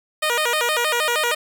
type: tone with vibrato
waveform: 10% pulse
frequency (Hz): 542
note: C#5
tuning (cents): -39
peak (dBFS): -10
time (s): 0.22-1.35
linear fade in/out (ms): 10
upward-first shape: square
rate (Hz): 6.4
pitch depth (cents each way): 220
effects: 8-bit